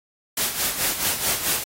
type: noise with tremolo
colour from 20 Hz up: white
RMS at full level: -21 dBFS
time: 0.37-1.64 s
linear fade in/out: 5 ms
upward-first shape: sine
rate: 4.6 Hz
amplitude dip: 65%
effects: AAC 48 kbps